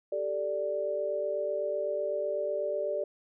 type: chord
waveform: sine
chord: G suspended second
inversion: none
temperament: equal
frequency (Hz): 392 / 440 / 587.3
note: G4 / A4 / D5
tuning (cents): 0 / 0 / 0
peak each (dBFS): -36 / -36 / -30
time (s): 0.12-3.04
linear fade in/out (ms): 5
effects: none